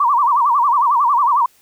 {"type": "tone with vibrato", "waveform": "sine", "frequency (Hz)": 1046.5, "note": "C6", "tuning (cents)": 0, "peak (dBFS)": -11, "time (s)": [0, 1.46], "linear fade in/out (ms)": 5, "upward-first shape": "sine", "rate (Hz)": 11, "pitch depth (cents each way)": 210, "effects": ["white hiss -54 dBFS RMS until 1.61 s"]}